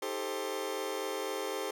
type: chord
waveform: sawtooth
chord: A half-diminished seventh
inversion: second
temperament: just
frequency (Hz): 316.8 / 396 / 440 / 528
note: Eb4 / G4 / A4 / C5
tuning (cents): +31 / +18 / 0 / +16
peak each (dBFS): -40 / -34 / -35 / -35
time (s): 0.02-1.71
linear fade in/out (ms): 5
effects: none